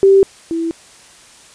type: tone pair in turn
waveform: sine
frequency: 390 / 330.6 Hz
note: G4 / E4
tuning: -9 / +5 cents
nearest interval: minor third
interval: 286 cents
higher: first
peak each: -5 / -16 dBFS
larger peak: first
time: 0.03-0.23 / 0.51-0.71 s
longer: neither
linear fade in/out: 0 ms
effects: white hiss -43 dBFS RMS until 1.54 s + resampled to 22050 Hz

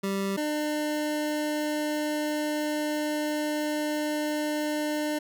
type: tone pair in turn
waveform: 25% pulse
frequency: 195.9 / 301 Hz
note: G3 / D4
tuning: -1 / +43 cents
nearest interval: perfect fifth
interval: 744 cents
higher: second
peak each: -23 dBFS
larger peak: neither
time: 0.03-0.37 / 0.37-5.19 s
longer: second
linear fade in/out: 10 ms
effects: none

